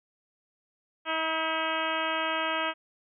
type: harmonic tone with a mistuned harmonic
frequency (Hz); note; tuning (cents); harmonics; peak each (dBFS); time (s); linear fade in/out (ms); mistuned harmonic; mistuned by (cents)
320; D#4; +49; 1 / 2 / 3 / 4 / 5 / 6 / 7 / 8 / 9 / 10; -39 / -34 / -34 / -33 / -35 / -39 / -39 / -37 / -38 / -38; 1.05-2.74; 50; 6; +46
effects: none

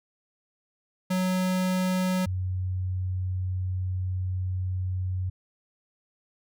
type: tone pair in turn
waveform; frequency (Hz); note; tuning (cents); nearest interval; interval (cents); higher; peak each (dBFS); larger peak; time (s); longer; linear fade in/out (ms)
square / sine; 184.7 / 92.35; F#3 / F#2; -3 / -3; octave; 1200; first; -24 / -26; first; 1.1-2.26 / 2.26-5.3; second; 10
effects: none

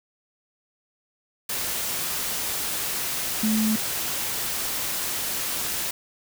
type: tone in noise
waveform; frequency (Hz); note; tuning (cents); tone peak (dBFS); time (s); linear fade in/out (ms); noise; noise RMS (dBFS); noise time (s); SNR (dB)
sine; 217.5; A3; -20; -20; 3.43-3.76; 5; white; -28; 1.49-5.91; +5
effects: none

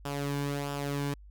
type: tone with flanger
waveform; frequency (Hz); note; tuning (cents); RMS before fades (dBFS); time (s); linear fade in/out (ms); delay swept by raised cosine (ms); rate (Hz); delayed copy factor
sawtooth; 142.2; C#3; +45; -33; 0.05-1.14; 5; 0.47 to 1.57; 1.5; -0.55
effects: added 50 Hz sine -48 dBFS peak until 1.3 s

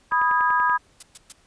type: chord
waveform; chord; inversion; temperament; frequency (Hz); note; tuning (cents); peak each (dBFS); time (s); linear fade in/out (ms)
sine; G# minor; first; equal with one note detuned; 987.8 / 1244.5 / 1635.5; B5 / D#6 / G#6; 0 / 0 / -27; -20 / -23 / -23; 0.11-0.78; 20
type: click train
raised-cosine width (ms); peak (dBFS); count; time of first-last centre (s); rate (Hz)
0.5; -21; 7; 0.12-0.697; 10.4
type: noise bursts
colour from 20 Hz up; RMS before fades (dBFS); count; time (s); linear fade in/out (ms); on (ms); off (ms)
blue; -36; 3; 1-1.324; 5; 28; 120
effects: pink hiss -59 dBFS RMS until 1.46 s + resampled to 22050 Hz

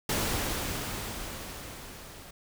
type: noise with level ramp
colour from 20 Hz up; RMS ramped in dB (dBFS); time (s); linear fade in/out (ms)
pink; -28 to -48; 0.09-2.31; 5
effects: none

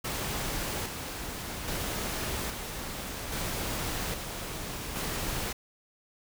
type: noise with tremolo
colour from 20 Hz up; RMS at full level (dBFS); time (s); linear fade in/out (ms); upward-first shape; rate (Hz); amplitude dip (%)
pink; -33; 0.04-5.53; 10; square; 0.61; 40
effects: none

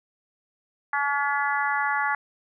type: harmonic tone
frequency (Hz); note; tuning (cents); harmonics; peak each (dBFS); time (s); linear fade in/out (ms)
284.4; C#4; +45; 3 / 4 / 5 / 6 / 7; -27 / -29 / -29 / -28 / -32; 0.93-2.15; 2
effects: none

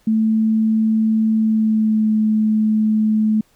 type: tone with pitch glide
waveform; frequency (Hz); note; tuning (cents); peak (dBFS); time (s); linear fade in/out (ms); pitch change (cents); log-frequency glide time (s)
sine; 220 to 216.2; A3 to A3; 0 to -30; -13; 0.07-3.41; 5; -30; 1.36-2.12
effects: pink hiss -58 dBFS RMS until 3.55 s

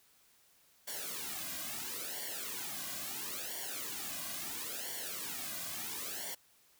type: noise with flanger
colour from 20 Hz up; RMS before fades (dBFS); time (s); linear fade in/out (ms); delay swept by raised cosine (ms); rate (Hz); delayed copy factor
white; -41; 0.87-6.35; 10; 0.78 to 2.28; 0.74; -1
effects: white hiss -67 dBFS RMS until 6.79 s

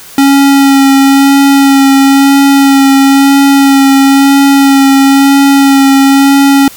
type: tone with vibrato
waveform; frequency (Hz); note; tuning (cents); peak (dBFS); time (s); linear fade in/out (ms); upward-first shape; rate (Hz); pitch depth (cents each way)
square; 275; C#4; -14; -3; 0.18-6.68; 2; sine; 1; 16
effects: white hiss -31 dBFS RMS until 6.76 s

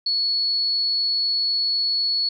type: tone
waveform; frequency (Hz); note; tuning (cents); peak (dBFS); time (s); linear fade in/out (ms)
sine; 4392; C#8; -17; -19; 0.06-2.29; 5
effects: none

